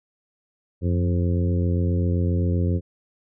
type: harmonic tone with a mistuned harmonic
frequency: 87.6 Hz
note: F2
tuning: 6 cents sharp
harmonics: 1 / 2 / 3 / 4 / 5 / 6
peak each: -20 / -26 / -30 / -32 / -34 / -36 dBFS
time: 0.81-2.81 s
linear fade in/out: 50 ms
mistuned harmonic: 1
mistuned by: +43 cents
effects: none